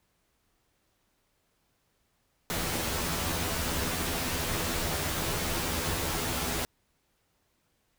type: noise with comb filter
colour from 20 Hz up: pink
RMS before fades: -31 dBFS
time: 2.5-6.65 s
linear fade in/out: 0 ms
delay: 12 ms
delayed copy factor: +0.95
effects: pink hiss -73 dBFS RMS until 7.98 s